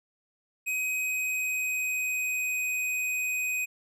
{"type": "tone with pitch glide", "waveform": "square", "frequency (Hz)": [2520, 2504], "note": ["D#7", "D#7"], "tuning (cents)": [21, 10], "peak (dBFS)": -28, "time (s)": [0.66, 3.66], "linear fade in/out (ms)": 20, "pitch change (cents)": -11, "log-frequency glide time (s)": [1, 2.66], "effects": []}